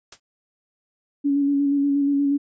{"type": "noise with exponential decay", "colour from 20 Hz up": "white", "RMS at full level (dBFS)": -33, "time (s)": [0.12, 0.2], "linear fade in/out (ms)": 5, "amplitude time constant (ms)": 17}
{"type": "tone with vibrato", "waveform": "sine", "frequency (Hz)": 282.1, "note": "C#4", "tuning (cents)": 30, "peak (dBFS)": -17, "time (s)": [1.24, 2.38], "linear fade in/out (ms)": 20, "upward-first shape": "square", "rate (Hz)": 8.4, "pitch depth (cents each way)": 18}
{"effects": ["resampled to 16000 Hz"]}